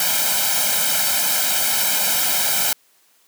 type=noise with comb filter; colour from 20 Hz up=white; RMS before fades=-19 dBFS; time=0-2.73 s; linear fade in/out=2 ms; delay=1.3 ms; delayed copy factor=+1; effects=white hiss -58 dBFS RMS until 3.27 s + high-pass 200 Hz 12 dB/octave